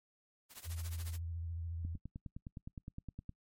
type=noise with tremolo; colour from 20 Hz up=white; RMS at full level=-47 dBFS; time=0.49-1.19 s; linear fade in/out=50 ms; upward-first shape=triangle; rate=14 Hz; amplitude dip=95%
type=tone with vibrato; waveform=sine; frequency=83.7 Hz; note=E2; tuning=27 cents sharp; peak=-38 dBFS; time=0.64-1.98 s; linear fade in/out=50 ms; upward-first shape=square; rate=14 Hz; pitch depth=39 cents each way
type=click train; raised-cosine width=5 ms; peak=-32 dBFS; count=15; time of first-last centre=1.85-3.293 s; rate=9.7 Hz
effects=noise-tail reverb RT60 0.1 s tail -25 dB re dry + MP3 64 kbps